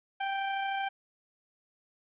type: tone with amplitude modulation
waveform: sawtooth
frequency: 784 Hz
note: G5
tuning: in tune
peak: -25 dBFS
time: 0.2-0.89 s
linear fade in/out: 10 ms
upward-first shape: sine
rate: 33.2 Hz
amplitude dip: 25%
effects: resampled to 8000 Hz + 11-bit